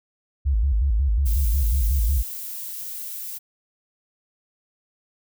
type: tone with vibrato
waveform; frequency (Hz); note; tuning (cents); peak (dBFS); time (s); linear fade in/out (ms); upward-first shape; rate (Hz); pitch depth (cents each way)
sine; 60.7; B1; -29; -17; 0.45-2.23; 20; square; 5.5; 230
type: noise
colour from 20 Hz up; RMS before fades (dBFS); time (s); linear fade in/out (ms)
violet; -33; 1.25-3.39; 20
effects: none

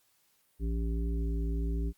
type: harmonic tone with a mistuned harmonic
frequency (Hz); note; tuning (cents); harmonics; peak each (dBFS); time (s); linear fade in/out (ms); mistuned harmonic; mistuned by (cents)
56.4; A1; +44; 1 / 3 / 5 / 7; -29 / -39 / -41 / -44; 0.59-1.93; 50; 1; +17
effects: white hiss -70 dBFS RMS until 1.97 s + Opus 48 kbps

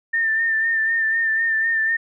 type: tone with vibrato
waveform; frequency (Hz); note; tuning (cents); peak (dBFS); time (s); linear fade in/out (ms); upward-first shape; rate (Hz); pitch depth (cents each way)
sine; 1800; A6; +39; -17; 0.13-1.97; 10; sine; 4; 34
effects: none

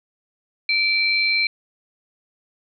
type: tone pair together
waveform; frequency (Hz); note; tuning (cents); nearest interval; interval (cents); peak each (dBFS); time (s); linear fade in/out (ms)
sine; 2338 / 4135; D7 / C8; -8 / -21; minor seventh; 987; -18 / -22; 0.69-1.47; 2
effects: none

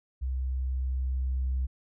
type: tone with level ramp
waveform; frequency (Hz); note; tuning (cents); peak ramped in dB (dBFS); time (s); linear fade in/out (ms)
sine; 64.8; C2; -16; -27 to -24; 0.21-1.67; 20
effects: tanh soft clip ceiling -23 dBFS

